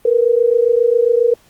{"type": "tone pair together", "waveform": "sine", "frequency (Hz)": [460, 487.4], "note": ["A#4", "B4"], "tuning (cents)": [-23, -23], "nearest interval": "minor second", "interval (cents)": 100, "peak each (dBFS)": -13, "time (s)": [0.05, 1.34], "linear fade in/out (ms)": 5, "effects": ["pink hiss -52 dBFS RMS until 1.49 s", "Opus 32 kbps"]}